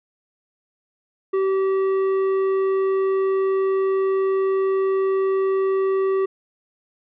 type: tone with tanh clipping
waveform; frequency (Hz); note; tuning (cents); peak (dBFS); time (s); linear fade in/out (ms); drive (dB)
sine; 384.9; G4; -32; -19; 1.33-6.26; 10; 9
effects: none